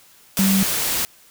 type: tone in noise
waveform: sine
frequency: 193.8 Hz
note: G3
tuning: 20 cents flat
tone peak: -15 dBFS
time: 0.39-0.63 s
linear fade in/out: 0 ms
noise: white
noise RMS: -22 dBFS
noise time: 0.37-1.05 s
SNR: +4 dB
effects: white hiss -51 dBFS RMS until 1.3 s